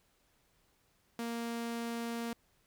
sawtooth tone, 233.1 Hz, A#3, in tune, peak -32 dBFS, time 1.19-2.33 s, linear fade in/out 2 ms, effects pink hiss -72 dBFS RMS until 2.66 s

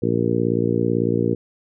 harmonic tone, 58 Hz, A#1, 8 cents flat, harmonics 2 / 3 / 4 / 5 / 6 / 7 / 8, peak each -25 / -25 / -25 / -25 / -25 / -25 / -25 dBFS, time 0.02-1.35 s, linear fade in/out 10 ms, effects none

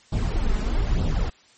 brown noise with flanger, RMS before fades -22 dBFS, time 0.12-1.3 s, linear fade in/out 10 ms, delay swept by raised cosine 0.22 to 4.82 ms, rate 1.1 Hz, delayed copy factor +0.65, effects white hiss -55 dBFS RMS until 1.57 s + MP3 32 kbps

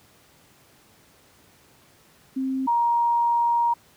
sine tone pair in turn, 264.3 / 941.9 Hz, C4 / A#5, +18 / +18 cents, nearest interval octave + minor seventh, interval 2200 cents, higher second, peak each -23 / -18 dBFS, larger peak second, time 2.36-2.67 / 2.67-3.74 s, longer second, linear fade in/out 10 ms, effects pink hiss -56 dBFS RMS until 3.96 s + high-pass 80 Hz 12 dB/octave

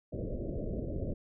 pink low-pass noise, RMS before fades -36 dBFS, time 0.12-1.14 s, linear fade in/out 10 ms, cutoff 630 Hz, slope 96 dB/octave, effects none

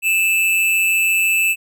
square tone with amplitude modulation, 2637 Hz, E7, in tune, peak -12 dBFS, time 0.02-1.56 s, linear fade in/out 50 ms, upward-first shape sine, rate 186 Hz, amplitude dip 55%, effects none

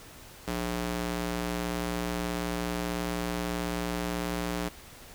square tone with high-pass filter, 59.2 Hz, A#1, 27 cents sharp, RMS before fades -32 dBFS, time 0.47-4.69 s, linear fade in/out 10 ms, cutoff 150 Hz, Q 0.58, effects pink hiss -49 dBFS RMS until 5.14 s

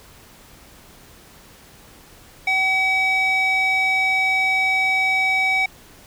square tone with band-pass filter, 760 Hz, F#5, 46 cents sharp, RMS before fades -19 dBFS, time 2.47-5.66 s, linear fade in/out 5 ms, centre 2100 Hz, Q 3, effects pink hiss -47 dBFS RMS until 6.06 s

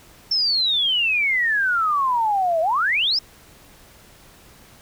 sine exponential two-way sweep, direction down then up, 5420 to 630 to 5420 Hz, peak -17 dBFS, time 0.31-3.19 s, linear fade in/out 5 ms, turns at 2.61 s, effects pink hiss -49 dBFS RMS until 4.81 s

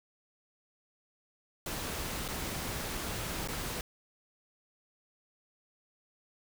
pink noise with dropouts, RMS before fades -37 dBFS, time 1.66-3.81 s, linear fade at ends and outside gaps 2 ms, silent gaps 2.28-2.286 / 3.476-3.485 s, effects none

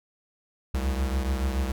square beating tone pair, 65 / 72 Hz, C2 / D2, -11 / -34 cents, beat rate 7 Hz, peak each -26 / -32 dBFS, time 0.74-1.72 s, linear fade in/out 5 ms, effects none

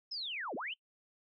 sine linear two-way sweep, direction down then up, 5310 to 194.6 to 3192 Hz, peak -37 dBFS, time 0.11-0.74 s, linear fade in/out 10 ms, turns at 0.55 s, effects noise-tail reverb RT60 0.1 s tail -23 dB re dry

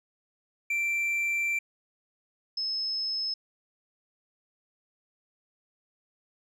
triangle / sine tone pair in turn, 2349 / 5195 Hz, D7 / E8, 0 / -26 cents, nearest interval octave + major second, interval 1374 cents, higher second, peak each -24 / -28 dBFS, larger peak first, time 0.7-1.59 / 2.57-3.34 s, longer first, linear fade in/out 5 ms, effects none

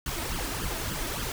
pink noise with flanger, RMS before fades -32 dBFS, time 0.06-1.32 s, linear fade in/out 2 ms, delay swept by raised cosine 0.62 to 3.22 ms, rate 3.5 Hz, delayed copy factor +0.75, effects none

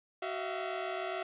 sawtooth tone cluster, 374.6 / 641 / 682 Hz, F#4 / E5 / F5, +21 / -49 / -41 cents, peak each -35 / -37 / -34 dBFS, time 0.22-1.23 s, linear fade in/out 5 ms, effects resampled to 8000 Hz + 11-bit

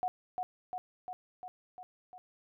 sine tone with echo, 732 Hz, F#5, 19 cents flat, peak -29 dBFS, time 0.03-0.08 s, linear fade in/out 0 ms, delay 350 ms, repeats 6, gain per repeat -3 dB, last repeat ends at 2.18 s, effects none

